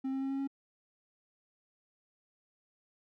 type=tone with pitch steps; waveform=triangle; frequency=265.5 / 267.7 / 269.8 / 272 / 274.2 Hz; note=C4 / C4 / C#4 / C#4 / C#4; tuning=+25 / +40 / -47 / -33 / -19 cents; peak=-30 dBFS; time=0.04-0.475 s; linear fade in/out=10 ms; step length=87 ms; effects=none